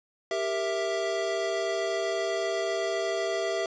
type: chord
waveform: square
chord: E diminished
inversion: first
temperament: equal with one note detuned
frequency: 394 / 466.2 / 659.3 Hz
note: G4 / Bb4 / E5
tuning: +9 / 0 / 0 cents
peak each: -32 / -36 / -30 dBFS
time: 0.31-3.66 s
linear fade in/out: 2 ms
effects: resampled to 16000 Hz + 10-bit